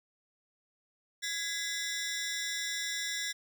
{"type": "ring-modulated tone", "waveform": "15% pulse", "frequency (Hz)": 1840, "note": "A#6", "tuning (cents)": -23, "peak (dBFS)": -24, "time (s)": [1.22, 3.33], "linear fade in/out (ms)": 20, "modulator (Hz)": 176, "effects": []}